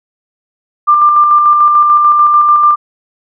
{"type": "tone with tremolo", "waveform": "sine", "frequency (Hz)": 1190, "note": "D6", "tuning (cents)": 22, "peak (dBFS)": -3, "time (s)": [0.87, 2.76], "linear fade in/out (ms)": 20, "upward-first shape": "square", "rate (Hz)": 6.8, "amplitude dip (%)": 30, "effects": []}